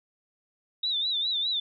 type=tone with vibrato; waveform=sine; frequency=3729 Hz; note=A#7; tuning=in tune; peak=-25 dBFS; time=0.83-1.6 s; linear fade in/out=5 ms; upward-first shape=sine; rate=4.9 Hz; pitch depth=110 cents each way; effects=none